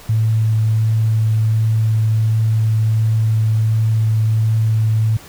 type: tone with vibrato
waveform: sine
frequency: 110.3 Hz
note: A2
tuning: 5 cents sharp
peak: -12 dBFS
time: 0.09-5.17 s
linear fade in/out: 5 ms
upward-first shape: triangle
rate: 1.4 Hz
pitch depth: 9 cents each way
effects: pink hiss -40 dBFS RMS until 5.28 s